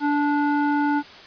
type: tone with low-pass filter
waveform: square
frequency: 291.2 Hz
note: D4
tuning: 15 cents flat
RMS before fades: -21 dBFS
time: 0-1.03 s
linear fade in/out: 50 ms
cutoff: 1200 Hz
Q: 5.9
effects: white hiss -43 dBFS RMS until 1.26 s + resampled to 11025 Hz